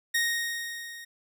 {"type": "tone with level ramp", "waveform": "sawtooth", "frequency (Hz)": 1864.7, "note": "A#6", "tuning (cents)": 0, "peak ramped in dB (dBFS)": [-19, -38], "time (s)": [0.14, 1.05], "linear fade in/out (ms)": 10, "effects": []}